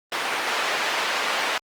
white band-pass noise, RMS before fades -25 dBFS, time 0.12-1.58 s, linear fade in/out 2 ms, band 470 to 2500 Hz, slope 12 dB/octave, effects Opus 24 kbps

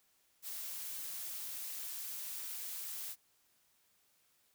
blue noise with amplitude modulation, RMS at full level -42 dBFS, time 0.42-3.16 s, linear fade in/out 50 ms, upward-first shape sine, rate 210 Hz, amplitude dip 25%, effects white hiss -73 dBFS RMS until 4.54 s

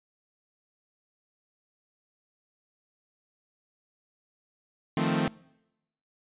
sawtooth chord, F dominant seventh, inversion third, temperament equal, 155.56 / 174.61 / 220 / 261.6 Hz, Eb3 / F3 / A3 / C4, 0 / 0 / 0 / 0 cents, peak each -26 dBFS, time 4.97-5.28 s, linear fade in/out 2 ms, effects noise-tail reverb RT60 0.9 s tail -24 dB re dry + resampled to 8000 Hz

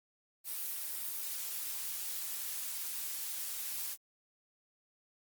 blue noise, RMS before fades -39 dBFS, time 0.44-3.97 s, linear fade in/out 50 ms, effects Opus 32 kbps

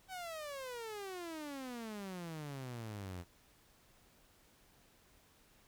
sawtooth exponential sweep, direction down, 770 to 84.6 Hz, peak -39 dBFS, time 0.08-3.25 s, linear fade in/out 50 ms, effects pink hiss -67 dBFS RMS until 5.67 s

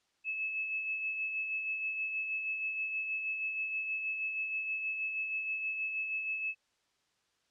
sine tone with tremolo, 2600 Hz, E7, 24 cents flat, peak -31 dBFS, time 0.24-6.55 s, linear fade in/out 50 ms, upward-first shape sine, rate 6.3 Hz, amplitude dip 40%, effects white hiss -75 dBFS RMS until 7.5 s + low-pass 6000 Hz 12 dB/octave

